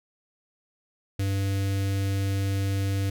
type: tone with notch filter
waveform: square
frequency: 98 Hz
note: G2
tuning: in tune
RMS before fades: -26 dBFS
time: 1.19-3.1 s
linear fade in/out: 5 ms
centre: 960 Hz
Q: 0.89
effects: none